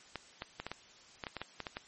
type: clicks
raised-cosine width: 0.3 ms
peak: -22 dBFS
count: 12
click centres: 0.157 / 0.421 / 0.6 / 0.666 / 0.716 / 1.238 / 1.268 / 1.367 / 1.416 / 1.603 / 1.668 / 1.769 s
effects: white hiss -58 dBFS RMS until 1.87 s + MP3 32 kbps